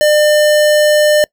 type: tone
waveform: square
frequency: 600 Hz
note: D5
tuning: 37 cents sharp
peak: -8 dBFS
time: 0.01-1.24 s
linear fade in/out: 0 ms
effects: noise-tail reverb RT60 0.1 s tail -26 dB re dry